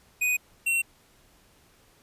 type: tone pair in turn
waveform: square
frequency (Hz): 2489 / 2725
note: D#7 / F7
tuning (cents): 0 / -43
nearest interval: major second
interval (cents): 157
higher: second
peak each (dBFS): -23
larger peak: neither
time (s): 0.21-0.37 / 0.66-0.82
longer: neither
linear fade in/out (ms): 10
effects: pink hiss -60 dBFS RMS until 2.02 s + resampled to 32000 Hz